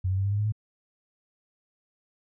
sine tone with pitch steps, 92.5 / 94.88 / 97.32 / 99.83 / 102.4 / 105.03 / 107.74 Hz, F#2 / F#2 / G2 / G2 / G#2 / G#2 / A2, 0 / +44 / -12 / +32 / -24 / +20 / -36 cents, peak -23 dBFS, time 0.04-0.523 s, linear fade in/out 10 ms, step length 69 ms, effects none

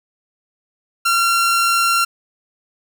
sawtooth tone, 1371 Hz, F6, 32 cents flat, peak -10 dBFS, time 1.05-2.05 s, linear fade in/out 10 ms, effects none

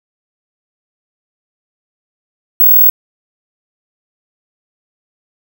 sine tone, 15730 Hz, B9, 8 cents flat, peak -4 dBFS, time 2.6-2.9 s, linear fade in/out 5 ms, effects 7-bit

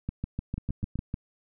two click trains, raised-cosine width 5 ms, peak -18 / -21 dBFS, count 8 / 4, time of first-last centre 0.09-1.141 / 0.58-0.956 s, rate 6.66 / 7.97 Hz, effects none

